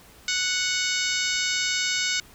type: harmonic tone with a mistuned harmonic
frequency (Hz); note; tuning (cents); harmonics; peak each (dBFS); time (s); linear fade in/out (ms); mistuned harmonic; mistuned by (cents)
739; F#5; -2; 2 / 3 / 4 / 5 / 6 / 7 / 8 / 9 / 10; -31 / -29 / -32 / -31 / -32 / -32 / -34 / -35 / -34; 0.28-2.2; 2; 9; -45
effects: pink hiss -51 dBFS RMS until 2.34 s